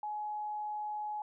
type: tone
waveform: sine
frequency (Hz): 843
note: G#5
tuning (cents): +26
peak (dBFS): -35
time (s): 0.03-1.22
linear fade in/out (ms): 2
effects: none